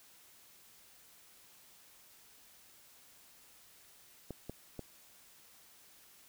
clicks, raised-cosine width 2 ms, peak -28 dBFS, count 3, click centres 4.307 / 4.496 / 4.793 s, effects white hiss -61 dBFS RMS until 6.28 s

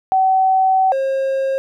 sine / triangle tone pair in turn, 760 / 536.9 Hz, F#5 / C5, +46 / +45 cents, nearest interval tritone, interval 601 cents, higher first, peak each -11 / -14 dBFS, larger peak first, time 0.12-0.92 / 0.92-1.58 s, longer first, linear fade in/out 0 ms, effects none

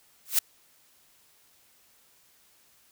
blue noise with exponential growth, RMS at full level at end -17 dBFS, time 0.25-0.39 s, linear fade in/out 5 ms, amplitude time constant 29 ms, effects white hiss -62 dBFS RMS until 2.91 s

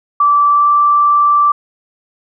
sine tone with pitch glide, 1162 to 1169.4 Hz, D6 to D6, -19 to -8 cents, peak -7 dBFS, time 0.2-1.52 s, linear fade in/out 5 ms, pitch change +11 cents, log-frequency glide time 0.49-0.69 s, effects none

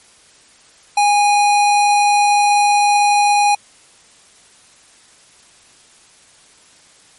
square tone, 822 Hz, G#5, 18 cents flat, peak -11 dBFS, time 0.97-3.55 s, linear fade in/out 5 ms, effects white hiss -48 dBFS RMS until 7.18 s + MP3 48 kbps

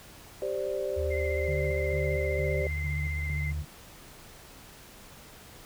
sine chord, G suspended fourth, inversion none, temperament equal, 392 / 523.3 / 587.3 Hz, G4 / C5 / D5, 0 / 0 / 0 cents, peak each -33 dBFS, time 0.42-2.67 s, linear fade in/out 2 ms
sine tone, 76.9 Hz, D#2, 20 cents flat, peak -30 dBFS, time 0.96-3.63 s, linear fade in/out 20 ms
sine tone with vibrato, 2079 Hz, C7, 12 cents flat, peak -35 dBFS, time 1.1-3.52 s, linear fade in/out 20 ms, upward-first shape triangle, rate 15 Hz, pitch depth 30 cents each way
sine tone with tremolo, 147.5 Hz, D3, 8 cents sharp, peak -32 dBFS, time 1.48-3.65 s, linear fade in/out 5 ms, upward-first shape square, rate 2.2 Hz, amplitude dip 55%
effects pink hiss -50 dBFS RMS until 5.65 s

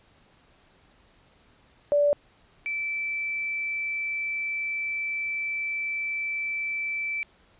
sine tone pair in turn, 581 / 2324 Hz, D5 / D7, -19 / -19 cents, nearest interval 2 octaves, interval 2400 cents, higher second, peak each -18 / -27 dBFS, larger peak first, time 1.92-2.13 / 2.66-7.23 s, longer second, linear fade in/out 0 ms, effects pink hiss -60 dBFS RMS until 7.59 s + resampled to 8000 Hz

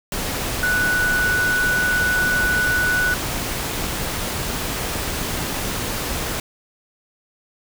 sine tone in noise, 1480 Hz, F#6, in tune, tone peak -17 dBFS, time 0.63-3.14 s, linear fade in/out 2 ms, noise pink, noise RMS -25 dBFS, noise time 0.12-6.4 s, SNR +5 dB, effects none

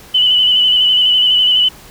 sine tone with vibrato, 2991 Hz, F#7, 18 cents sharp, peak -8 dBFS, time 0.14-1.69 s, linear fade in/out 10 ms, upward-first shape square, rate 12 Hz, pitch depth 26 cents each way, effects pink hiss -39 dBFS RMS until 1.9 s

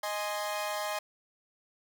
sawtooth chord, Ab major, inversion second, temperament equal, 622.3 / 830.6 / 1046.5 Hz, Eb5 / Ab5 / C6, 0 / 0 / 0 cents, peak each -31 / -33 / -35 dBFS, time 0.03-0.99 s, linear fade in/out 5 ms, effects none

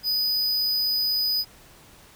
square tone, 4978 Hz, D#8, in tune, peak -22 dBFS, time 0.03-1.45 s, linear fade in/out 50 ms, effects pink hiss -51 dBFS RMS until 2.15 s

